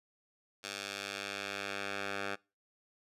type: tone with band-pass filter sweep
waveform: 10% pulse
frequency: 99.8 Hz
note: G2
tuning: 32 cents sharp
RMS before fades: -40 dBFS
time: 0.63-2.36 s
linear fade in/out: 20 ms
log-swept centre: 4400 to 1700 Hz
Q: 0.83
effects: noise-tail reverb RT60 0.3 s tail -24 dB re dry + resampled to 32000 Hz